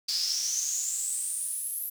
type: noise with high-pass filter sweep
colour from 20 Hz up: brown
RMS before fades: -31 dBFS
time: 0.08-1.9 s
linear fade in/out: 10 ms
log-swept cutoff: 4800 to 12000 Hz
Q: 9.8
effects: none